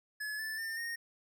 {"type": "tone with pitch steps", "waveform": "square", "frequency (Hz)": [1707, 1754, 1802.2, 1851.8], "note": ["G#6", "A6", "A6", "A#6"], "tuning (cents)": [47, -6, 41, -12], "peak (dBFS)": -37, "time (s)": [0.2, 0.96], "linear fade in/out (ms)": 10, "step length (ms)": 190, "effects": []}